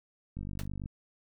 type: click train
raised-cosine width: 5 ms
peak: -27 dBFS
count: 25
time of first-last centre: 0.37-0.859 s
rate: 49.1 Hz
type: noise with exponential decay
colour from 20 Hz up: pink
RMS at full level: -37 dBFS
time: 0.59-0.67 s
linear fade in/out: 1 ms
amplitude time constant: 16 ms
effects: none